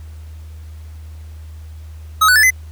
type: tone with pitch steps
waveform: square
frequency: 1274 / 1489 / 1740.3 / 2034 Hz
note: D#6 / F#6 / A6 / C7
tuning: +41 / +11 / -19 / -50 cents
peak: -9 dBFS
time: 2.21-2.506 s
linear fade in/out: 10 ms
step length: 74 ms
effects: added 78 Hz sine -31 dBFS peak until 2.71 s + pink hiss -51 dBFS RMS until 2.71 s